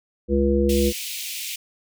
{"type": "harmonic tone", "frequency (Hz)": 69.3, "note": "C#2", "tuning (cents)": 0, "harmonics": [1, 3, 5, 7], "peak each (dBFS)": [-22, -22, -22, -22], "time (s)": [0.28, 0.93], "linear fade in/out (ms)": 50}
{"type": "high-pass noise", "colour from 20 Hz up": "pink", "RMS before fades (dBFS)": -31, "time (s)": [0.69, 1.56], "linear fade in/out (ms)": 5, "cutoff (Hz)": 2300, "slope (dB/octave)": 48}
{"effects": []}